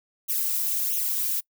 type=noise with flanger; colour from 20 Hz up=violet; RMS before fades=-26 dBFS; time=0.28-1.41 s; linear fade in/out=20 ms; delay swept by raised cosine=0.31 to 2.51 ms; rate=1.5 Hz; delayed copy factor=+0.9; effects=noise-tail reverb RT60 0.1 s tail -25 dB re dry